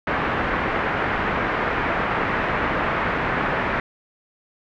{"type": "low-pass noise", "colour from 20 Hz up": "white", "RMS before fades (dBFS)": -23, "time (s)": [0.07, 3.8], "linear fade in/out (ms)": 2, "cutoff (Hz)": 1900, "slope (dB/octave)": 24, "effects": []}